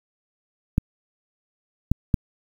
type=clicks; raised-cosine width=5 ms; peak=-5 dBFS; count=3; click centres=0.781 / 1.916 / 2.142 s; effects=7-bit